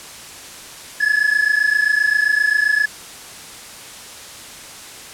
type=tone pair together; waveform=triangle; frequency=1692.4 / 1720 Hz; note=G#6 / A6; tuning=+32 / -40 cents; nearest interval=unison; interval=28 cents; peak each=-15 dBFS; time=1-2.86 s; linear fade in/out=10 ms; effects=white hiss -36 dBFS RMS until 5.13 s + low-pass 10000 Hz 12 dB/octave